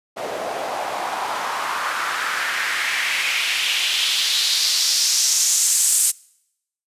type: noise with band-pass filter sweep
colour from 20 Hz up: white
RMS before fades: -21 dBFS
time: 0.16-6.12 s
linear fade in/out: 20 ms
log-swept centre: 540 to 8700 Hz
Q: 2.5
effects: noise-tail reverb RT60 0.8 s tail -25 dB re dry + resampled to 32000 Hz